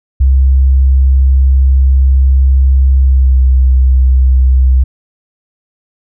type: tone with pitch glide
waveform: sine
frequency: 66.3 to 64.49 Hz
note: C2 to C2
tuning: +23 to -24 cents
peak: -4 dBFS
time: 0.2-4.84 s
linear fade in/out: 10 ms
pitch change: -47 cents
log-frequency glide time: 3-3.41 s
effects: none